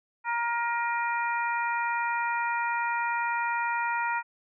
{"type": "harmonic tone with a mistuned harmonic", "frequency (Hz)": 470.3, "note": "A#4", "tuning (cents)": 15, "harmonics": [2, 3, 4, 5], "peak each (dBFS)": [-28, -32, -34, -36], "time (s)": [0.24, 4.23], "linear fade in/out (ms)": 50, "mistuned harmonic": 5, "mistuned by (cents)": 36, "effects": []}